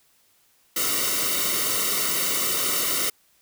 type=noise with comb filter; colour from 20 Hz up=white; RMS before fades=-24 dBFS; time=0.76-3.1 s; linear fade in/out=5 ms; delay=1.2 ms; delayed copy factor=-0.85; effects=white hiss -62 dBFS RMS until 3.41 s